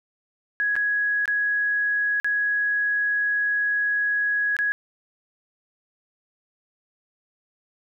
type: tone with dropouts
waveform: sine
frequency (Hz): 1668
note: G#6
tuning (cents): +7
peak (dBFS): -20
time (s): 0.6-4.72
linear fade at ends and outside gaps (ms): 0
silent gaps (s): 0.755-0.764 / 1.256-1.278 / 2.2-2.245 / 4.566-4.589
effects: none